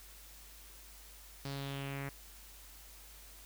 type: tone with low-pass filter sweep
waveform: sawtooth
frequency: 138.59 Hz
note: C#3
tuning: in tune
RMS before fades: -41 dBFS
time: 1.45-2.09 s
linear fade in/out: 2 ms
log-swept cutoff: 4900 to 2000 Hz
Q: 3.3
effects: added 50 Hz sine -56 dBFS peak until 3.45 s + white hiss -56 dBFS RMS until 3.45 s